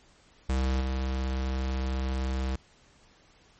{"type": "tone with level steps", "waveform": "square", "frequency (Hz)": 65.41, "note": "C2", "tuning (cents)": 0, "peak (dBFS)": [-25, -28], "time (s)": [0.49, 2.56], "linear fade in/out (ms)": 5, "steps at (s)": 0.8, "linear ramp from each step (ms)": 20, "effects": ["pink hiss -60 dBFS RMS until 3.59 s", "MP3 32 kbps"]}